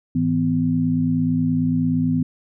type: tone cluster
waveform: sine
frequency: 106.4 / 163.5 / 252.7 Hz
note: G#2 / E3 / B3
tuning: +42 / -14 / +40 cents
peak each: -27 / -21 / -19 dBFS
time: 0.15-2.23 s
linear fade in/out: 5 ms
effects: none